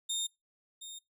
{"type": "tone pair in turn", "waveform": "25% pulse", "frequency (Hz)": [3658, 3672], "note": ["A#7", "A#7"], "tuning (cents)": [-33, -27], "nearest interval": "unison", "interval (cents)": 6, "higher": "second", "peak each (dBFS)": [-28, -40], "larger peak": "first", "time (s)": [[0.09, 0.27], [0.81, 0.99]], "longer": "neither", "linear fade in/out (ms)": 10, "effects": ["noise-tail reverb RT60 0.2 s tail -22 dB re dry"]}